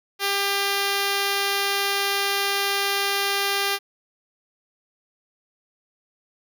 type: tone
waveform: 5% pulse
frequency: 398.3 Hz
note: G4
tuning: 28 cents sharp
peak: -10 dBFS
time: 0.19-3.79 s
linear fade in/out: 50 ms
effects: none